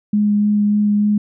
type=tone with vibrato; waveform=sine; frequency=207.7 Hz; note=G#3; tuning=in tune; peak=-12 dBFS; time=0.13-1.18 s; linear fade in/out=5 ms; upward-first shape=sine; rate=3.4 Hz; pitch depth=10 cents each way; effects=none